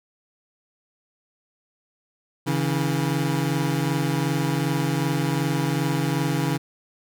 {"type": "tone pair together", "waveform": "25% pulse", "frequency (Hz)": [139.3, 161.93], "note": ["C#3", "E3"], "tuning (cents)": [9, -31], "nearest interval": "minor third", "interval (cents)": 260, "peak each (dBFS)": [-20, -21], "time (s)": [2.46, 6.58], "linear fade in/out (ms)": 20, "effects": []}